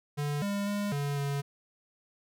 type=tone with pitch steps; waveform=square; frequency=145.8 / 201.6 / 204.1 / 142.8 / 141.2 Hz; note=D3 / G3 / G#3 / D3 / C#3; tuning=-12 / +49 / -30 / -48 / +32 cents; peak=-30 dBFS; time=0.17-1.42 s; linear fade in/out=20 ms; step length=250 ms; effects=none